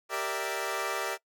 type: chord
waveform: 15% pulse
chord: E half-diminished seventh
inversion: first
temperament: equal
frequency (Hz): 392 / 466.2 / 587.3 / 659.3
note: G4 / Bb4 / D5 / E5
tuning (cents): 0 / 0 / 0 / 0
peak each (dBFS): -30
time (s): 0.09-1.18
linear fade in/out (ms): 50
effects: noise-tail reverb RT60 0.1 s tail -21 dB re dry